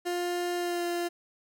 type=tone with pitch glide; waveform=30% pulse; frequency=352.3 to 347 Hz; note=F4 to F4; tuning=+15 to -11 cents; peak=-26 dBFS; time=0.05-1.09 s; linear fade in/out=20 ms; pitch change=-26 cents; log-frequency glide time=0.56-0.85 s; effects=none